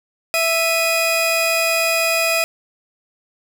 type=tone pair together; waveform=sawtooth; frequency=659.3 / 2489 Hz; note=E5 / D#7; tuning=0 / 0 cents; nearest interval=octave + major seventh; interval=2300 cents; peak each=-15 dBFS; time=0.34-2.44 s; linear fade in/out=0 ms; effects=none